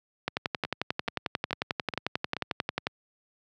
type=two click trains; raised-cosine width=0.3 ms; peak=-11 / -16 dBFS; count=30 / 5; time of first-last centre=0.28-2.869 / 0.65-2.367 s; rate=11.2 / 2.33 Hz; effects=high-pass 100 Hz 12 dB/octave

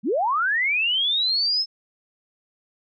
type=linear sweep; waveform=sine; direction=up; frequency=170.8 to 5274 Hz; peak=-19 dBFS; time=0.03-1.66 s; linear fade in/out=50 ms; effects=none

